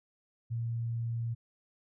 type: tone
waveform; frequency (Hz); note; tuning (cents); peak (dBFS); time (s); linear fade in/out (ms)
sine; 116.2; A#2; -5; -31; 0.5-1.35; 20
effects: none

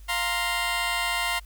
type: chord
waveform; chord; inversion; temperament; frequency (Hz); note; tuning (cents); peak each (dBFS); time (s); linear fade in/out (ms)
15% pulse; F suspended fourth; none; just; 698.5 / 931.3 / 1047.7; F5 / Bb5 / C6; 0 / -2 / +2; -24 / -24 / -23; 0.08-1.4; 20
effects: added 50 Hz sine -42 dBFS peak until 1.45 s + white hiss -59 dBFS RMS until 1.45 s

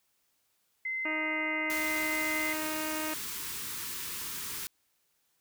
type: tone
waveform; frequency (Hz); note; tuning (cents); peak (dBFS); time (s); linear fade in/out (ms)
sine; 2064; C7; -24; -31; 0.85-2.53; 5
type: harmonic tone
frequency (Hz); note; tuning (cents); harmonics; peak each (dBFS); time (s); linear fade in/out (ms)
311.1; D#4; 0; 1 / 2 / 3 / 4 / 5 / 6 / 7 / 8 / 9; -37 / -40 / -42 / -43 / -44 / -45 / -45 / -46 / -47; 1.05-3.14; 5
type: band-stop noise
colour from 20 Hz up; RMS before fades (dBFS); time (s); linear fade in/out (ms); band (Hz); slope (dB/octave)
white; -38; 1.7-4.67; 0; 480 to 890; 96
effects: white hiss -74 dBFS RMS until 5.4 s

